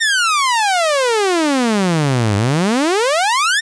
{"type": "exponential two-way sweep", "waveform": "sawtooth", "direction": "down then up", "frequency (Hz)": [1864.7, 98, 1864.7], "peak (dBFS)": -9, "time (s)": [0, 3.61], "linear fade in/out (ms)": 20, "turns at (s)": 2.36, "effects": ["resampled to 22050 Hz", "8-bit"]}